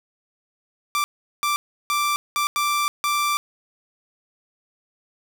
sawtooth tone bursts at uneven times, 1174.7 Hz, D6, in tune, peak -16 dBFS, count 6, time 0.95-1.04 / 1.43-1.56 / 1.9-2.16 / 2.36-2.47 / 2.56-2.88 / 3.04-3.37 s, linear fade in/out 0 ms, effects none

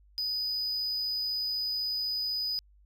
triangle tone, 4978 Hz, D#8, in tune, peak -28 dBFS, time 0.18-2.59 s, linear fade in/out 0 ms, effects added 50 Hz sine -57 dBFS peak until 2.85 s

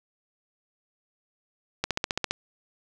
click train, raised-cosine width 0.2 ms, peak -8 dBFS, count 8, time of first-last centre 1.84-2.31 s, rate 14.9 Hz, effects none

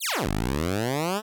10% pulse exponential two-way sweep, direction down then up, 4699 to 46.75 to 222.7 Hz, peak -16 dBFS, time 0-1.22 s, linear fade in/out 50 ms, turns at 0.3 s, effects none

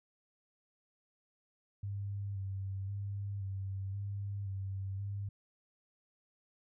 sine tone with vibrato, 98.5 Hz, G2, 9 cents sharp, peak -36 dBFS, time 1.83-5.29 s, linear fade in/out 5 ms, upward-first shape square, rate 0.95 Hz, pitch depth 29 cents each way, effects none

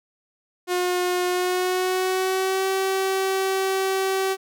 sawtooth tone with pitch glide, 359.6 to 383.2 Hz, F#4 to G4, -49 to -39 cents, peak -17 dBFS, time 0.67-4.37 s, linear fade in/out 50 ms, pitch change +110 cents, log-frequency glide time 1.27-2.67 s, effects none

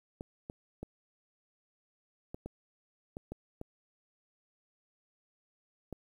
clicks, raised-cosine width 2 ms, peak -27 dBFS, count 9, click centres 0.209 / 0.499 / 0.83 / 2.345 / 2.46 / 3.169 / 3.32 / 3.614 / 5.927 s, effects 10-bit

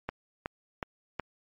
click train, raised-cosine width 0.5 ms, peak -17 dBFS, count 4, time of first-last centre 0.09-1.197 s, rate 2.71 Hz, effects MP3 48 kbps

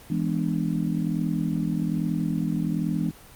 sine chord, E dominant seventh, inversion none, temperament just, 164.81 / 206 / 247.2 / 296.7 Hz, E3 / G#3 / B3 / D4, 0 / -14 / +2 / +18 cents, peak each -26 / -28 / -30 / -30 dBFS, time 0.1-3.11 s, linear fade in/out 5 ms, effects pink hiss -48 dBFS RMS until 3.35 s + Opus 24 kbps

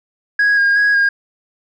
sine tone with vibrato, 1639 Hz, G#6, 23 cents flat, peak -8 dBFS, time 0.39-1.09 s, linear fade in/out 5 ms, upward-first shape square, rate 2.7 Hz, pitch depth 18 cents each way, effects tanh soft clip ceiling -9 dBFS

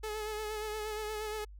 sawtooth tone with vibrato, 428 Hz, A4, 48 cents flat, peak -32 dBFS, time 0.03-1.45 s, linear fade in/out 10 ms, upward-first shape sine, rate 8.5 Hz, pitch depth 32 cents each way, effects added 50 Hz sine -47 dBFS peak until 1.59 s

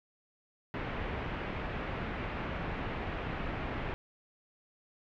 pink low-pass noise, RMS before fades -37 dBFS, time 0.74-3.94 s, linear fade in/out 0 ms, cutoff 2600 Hz, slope 24 dB/octave, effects none

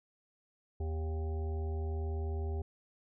harmonic tone, 79 Hz, D#2, 27 cents sharp, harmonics 1 / 3 / 5 / 7 / 9 / 10, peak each -33 / -50 / -43 / -56 / -53 / -53 dBFS, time 0.8-2.62 s, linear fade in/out 5 ms, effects none

